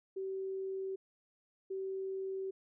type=tone bursts at uneven times; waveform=sine; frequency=383.6 Hz; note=G4; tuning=37 cents flat; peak=-36 dBFS; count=2; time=0.16-0.96 / 1.7-2.51 s; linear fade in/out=10 ms; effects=none